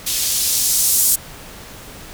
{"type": "noise with band-pass filter sweep", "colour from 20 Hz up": "violet", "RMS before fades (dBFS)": -17, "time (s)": [0.06, 1.16], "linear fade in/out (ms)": 10, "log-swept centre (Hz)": [3400, 8100], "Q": 0.97, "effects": ["pink hiss -37 dBFS RMS until 2.13 s"]}